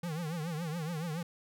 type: tone with vibrato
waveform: square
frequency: 163 Hz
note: E3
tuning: 19 cents flat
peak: -35 dBFS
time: 0.03-1.23 s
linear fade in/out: 5 ms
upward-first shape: triangle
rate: 7.1 Hz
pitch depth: 170 cents each way
effects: none